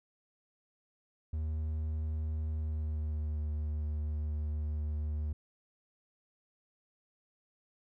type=tone with pitch glide; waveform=triangle; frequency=77.78 to 75.52 Hz; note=D#2 to D2; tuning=0 to +49 cents; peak=-30 dBFS; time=1.33-5.33 s; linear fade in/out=5 ms; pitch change=-51 cents; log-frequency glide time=2.54-3.45 s; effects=none